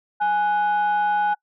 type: tone pair together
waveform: sine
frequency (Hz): 832.7 / 1480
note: G#5 / F#6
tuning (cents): +4 / 0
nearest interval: minor seventh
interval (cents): 996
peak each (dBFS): -17 / -25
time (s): 0.2-1.35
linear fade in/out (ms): 20
effects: noise-tail reverb RT60 0.1 s tail -25 dB re dry + tanh soft clip ceiling -14 dBFS